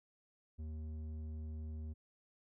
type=tone with low-pass filter; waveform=square; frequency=78 Hz; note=D#2; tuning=5 cents sharp; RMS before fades=-44 dBFS; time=0.58-1.94 s; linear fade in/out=20 ms; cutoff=240 Hz; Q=0.73; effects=none